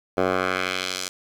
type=tone with band-pass filter sweep; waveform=10% pulse; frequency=92.5 Hz; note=F#2; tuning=in tune; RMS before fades=-25 dBFS; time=0.17-1.09 s; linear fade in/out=10 ms; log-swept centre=670 to 6600 Hz; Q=1.1; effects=8-bit